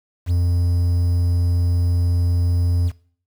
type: tone with quantisation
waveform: triangle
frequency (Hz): 87.31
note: F2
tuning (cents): 0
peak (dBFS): -13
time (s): 0.26-2.92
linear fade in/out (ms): 50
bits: 7
effects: noise-tail reverb RT60 0.5 s tail -20 dB re dry